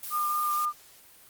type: noise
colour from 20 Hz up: blue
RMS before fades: -37 dBFS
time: 0.03-0.65 s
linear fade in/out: 0 ms
type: tone with vibrato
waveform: sine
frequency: 1206 Hz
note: D6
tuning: 46 cents sharp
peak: -25 dBFS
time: 0.1-0.73 s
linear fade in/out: 50 ms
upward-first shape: triangle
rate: 4.3 Hz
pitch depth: 14 cents each way
effects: white hiss -54 dBFS RMS until 1.29 s + Opus 32 kbps